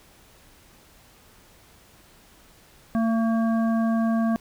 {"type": "harmonic tone with a mistuned harmonic", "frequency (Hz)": 226, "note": "A3", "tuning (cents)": 47, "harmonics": [1, 3, 5, 7], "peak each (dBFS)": [-20, -29, -35, -39], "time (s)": [2.95, 4.36], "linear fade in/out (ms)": 0, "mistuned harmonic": 7, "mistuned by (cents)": 27, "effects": ["pink hiss -54 dBFS RMS until 4.4 s"]}